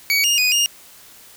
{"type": "tone with pitch steps", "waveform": "25% pulse", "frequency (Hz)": [2257, 2836, 2484, 2833], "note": ["C#7", "F7", "D#7", "F7"], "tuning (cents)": [31, 26, -3, 24], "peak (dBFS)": -11, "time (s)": [0.1, 0.66], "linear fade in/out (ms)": 0, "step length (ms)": 140, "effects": ["white hiss -45 dBFS RMS until 1.36 s"]}